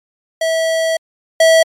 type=tone pair in turn; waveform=square; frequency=650 / 650 Hz; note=E5 / E5; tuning=-24 / -24 cents; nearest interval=unison; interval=0 cents; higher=neither; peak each=-14 / -7 dBFS; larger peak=second; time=0.41-0.97 / 1.4-1.63 s; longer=first; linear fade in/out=5 ms; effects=low-pass 11000 Hz 12 dB/octave + MP3 96 kbps